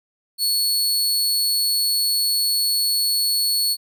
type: tone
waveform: sawtooth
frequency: 4400 Hz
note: C#8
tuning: 14 cents flat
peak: -15 dBFS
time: 0.38-3.77 s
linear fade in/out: 50 ms
effects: none